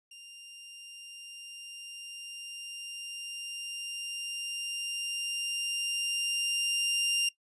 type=tone with level ramp; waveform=sawtooth; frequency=2793 Hz; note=F7; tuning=1 cent flat; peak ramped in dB=-44 to -22 dBFS; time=0.11-7.29 s; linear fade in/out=5 ms; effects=noise-tail reverb RT60 0.1 s tail -20 dB re dry + resampled to 24000 Hz